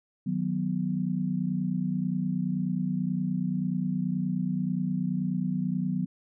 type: chord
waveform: sine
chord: B major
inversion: first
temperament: equal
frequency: 155.56 / 185 / 246.9 Hz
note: D#3 / F#3 / B3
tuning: 0 / 0 / 0 cents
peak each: -32 / -28 / -32 dBFS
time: 0.26-6.06 s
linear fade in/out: 10 ms
effects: none